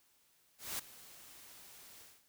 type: noise with ADSR envelope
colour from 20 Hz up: white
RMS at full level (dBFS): -38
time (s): 0.58-2.24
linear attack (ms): 210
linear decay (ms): 7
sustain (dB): -18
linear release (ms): 230
effects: white hiss -71 dBFS RMS until 2.28 s